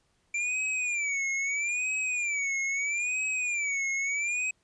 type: tone with vibrato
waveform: square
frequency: 2349 Hz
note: D7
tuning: in tune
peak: -28 dBFS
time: 0.34-4.51 s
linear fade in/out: 5 ms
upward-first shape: sine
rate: 0.77 Hz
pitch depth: 140 cents each way
effects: pink hiss -71 dBFS RMS until 4.63 s + resampled to 22050 Hz